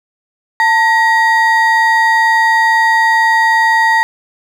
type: ring-modulated tone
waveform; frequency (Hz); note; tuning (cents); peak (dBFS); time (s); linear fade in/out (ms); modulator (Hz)
triangle; 1396.9; F6; 0; -3; 0.6-4.03; 0; 502
effects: none